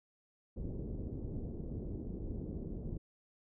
pink low-pass noise, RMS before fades -41 dBFS, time 0.56-2.98 s, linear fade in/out 10 ms, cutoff 410 Hz, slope 24 dB/octave, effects none

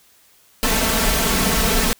pink noise with comb filter, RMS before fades -18 dBFS, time 0.63-1.93 s, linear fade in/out 0 ms, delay 4.5 ms, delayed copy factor +0.95, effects white hiss -54 dBFS RMS until 1.99 s

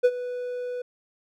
triangle tone with ADSR envelope, 493.9 Hz, B4, in tune, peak -11 dBFS, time 0.03-0.82 s, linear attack 20 ms, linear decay 52 ms, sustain -16 dB, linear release 6 ms, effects none

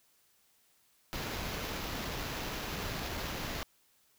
pink noise with sample-and-hold, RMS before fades -38 dBFS, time 1.13-3.63 s, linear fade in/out 0 ms, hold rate 8820 Hz, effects white hiss -69 dBFS RMS until 4.18 s

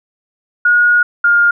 sine tone pair in turn, 1443 / 1412.5 Hz, F#6 / F6, -44 / +19 cents, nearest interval unison, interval 37 cents, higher first, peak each -7 dBFS, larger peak neither, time 0.65-1.03 / 1.24-1.51 s, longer first, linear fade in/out 5 ms, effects none

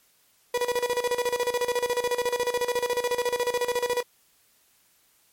35% pulse tone with tremolo, 487.3 Hz, B4, 23 cents flat, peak -20 dBFS, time 0.54-4.03 s, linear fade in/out 5 ms, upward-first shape square, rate 14 Hz, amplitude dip 75%, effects white hiss -63 dBFS RMS until 5.32 s + MP3 64 kbps

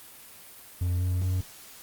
triangle tone with pitch steps, 88.7 / 90.3 / 91.93 Hz, F2 / F#2 / F#2, +27 / -42 / -11 cents, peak -22 dBFS, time 0.81-1.41 s, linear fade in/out 5 ms, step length 200 ms, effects white hiss -48 dBFS RMS until 1.82 s + Opus 32 kbps

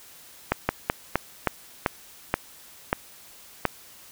slowing click train, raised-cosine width 0.5 ms, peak -5 dBFS, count 9, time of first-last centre 0.52-3.653 s, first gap 170 ms, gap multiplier 1.23, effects white hiss -49 dBFS RMS until 4.11 s

